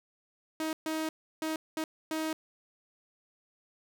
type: tone bursts at uneven times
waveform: sawtooth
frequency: 315.9 Hz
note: D#4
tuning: 26 cents sharp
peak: -27 dBFS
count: 5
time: 0.6-0.73 / 0.86-1.09 / 1.42-1.56 / 1.77-1.84 / 2.11-2.33 s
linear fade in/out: 2 ms
effects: none